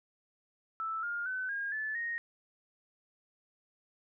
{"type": "tone with pitch steps", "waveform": "sine", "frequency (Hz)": [1318.5, 1413.1, 1514.6, 1623.3, 1739.8, 1864.6], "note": ["E6", "F6", "F#6", "G#6", "A6", "A#6"], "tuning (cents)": [0, 20, 40, -40, -20, 0], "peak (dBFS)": -33, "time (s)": [0.8, 2.18], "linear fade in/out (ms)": 0, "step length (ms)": 230, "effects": []}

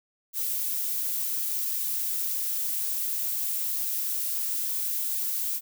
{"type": "noise", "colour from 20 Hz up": "violet", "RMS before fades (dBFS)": -29, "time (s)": [0.33, 5.61], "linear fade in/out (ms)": 50, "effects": []}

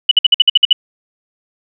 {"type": "tone bursts", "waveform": "sine", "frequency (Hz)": 2960, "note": "F#7", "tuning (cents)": 0, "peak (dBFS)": -3, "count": 9, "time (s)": [0.09, 0.729], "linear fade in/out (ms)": 5, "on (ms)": 23, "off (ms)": 54, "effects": []}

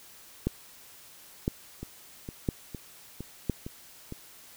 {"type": "two click trains", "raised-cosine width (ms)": 3, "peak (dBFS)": [-24, -13], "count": [6, 4], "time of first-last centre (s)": [[1.83, 4.124], [0.47, 3.497]], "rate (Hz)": [2.18, 0.991], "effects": ["white hiss -52 dBFS RMS until 4.56 s"]}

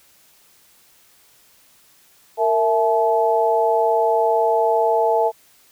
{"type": "tone cluster", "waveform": "sine", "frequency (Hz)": [458.9, 661, 861], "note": ["A#4", "E5", "A5"], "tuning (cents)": [-27, 5, -38], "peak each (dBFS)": -19, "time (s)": [2.37, 5.32], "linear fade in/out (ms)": 50, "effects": ["white hiss -54 dBFS RMS until 5.71 s"]}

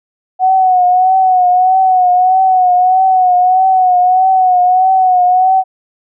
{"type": "tone with vibrato", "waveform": "sine", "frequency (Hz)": 740, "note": "F#5", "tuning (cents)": 0, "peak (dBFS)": -6, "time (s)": [0.39, 5.64], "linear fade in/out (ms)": 50, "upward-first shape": "triangle", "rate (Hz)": 1.6, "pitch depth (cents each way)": 55, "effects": []}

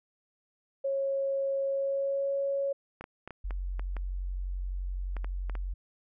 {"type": "tone with pitch glide", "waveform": "sine", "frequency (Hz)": [547, 554.3], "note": ["C#5", "C#5"], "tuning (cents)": [-23, 0], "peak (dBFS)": -27, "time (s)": [0.84, 2.73], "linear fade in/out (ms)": 10, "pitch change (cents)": 23, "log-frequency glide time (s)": [1.64, 2.34]}
{"type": "clicks", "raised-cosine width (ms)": 0.5, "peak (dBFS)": -26, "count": 11, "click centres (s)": [3.01, 3.041, 3.276, 3.307, 3.508, 3.795, 3.967, 5.167, 5.245, 5.497, 5.553]}
{"type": "tone", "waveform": "sine", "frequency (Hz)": 45.85, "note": "F#1", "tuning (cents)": -15, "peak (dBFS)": -31, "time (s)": [3.44, 5.74], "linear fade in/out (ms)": 10}
{"effects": []}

